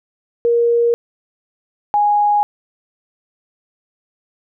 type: tone pair in turn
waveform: sine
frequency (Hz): 470.8 / 827.8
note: A#4 / G#5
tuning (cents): +17 / -6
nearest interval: minor seventh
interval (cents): 977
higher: second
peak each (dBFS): -11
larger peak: neither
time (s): 0.45-0.94 / 1.94-2.43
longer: neither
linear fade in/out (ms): 0
effects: none